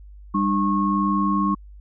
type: tone cluster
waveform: sine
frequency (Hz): 198.4 / 300 / 1091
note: G3 / D4 / C#6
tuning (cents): +21 / +37 / -28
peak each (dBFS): -21 / -25 / -22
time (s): 0.34-1.55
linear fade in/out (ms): 10
effects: added 50 Hz sine -40 dBFS peak until 1.8 s